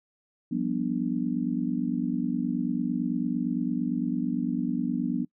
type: chord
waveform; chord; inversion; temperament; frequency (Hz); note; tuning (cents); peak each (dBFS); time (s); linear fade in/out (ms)
sine; G dominant seventh; third; just; 176.4 / 196 / 245 / 294; F3 / G3 / B3 / D4; +18 / 0 / -14 / +2; -32 / -34 / -28 / -31; 0.51-5.25; 10
effects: noise-tail reverb RT60 0.1 s tail -24 dB re dry